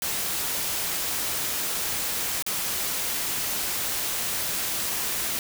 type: noise with dropouts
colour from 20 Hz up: white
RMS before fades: -28 dBFS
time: 0.02-5.39 s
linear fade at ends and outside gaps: 1 ms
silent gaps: 2.424-2.464 s
effects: none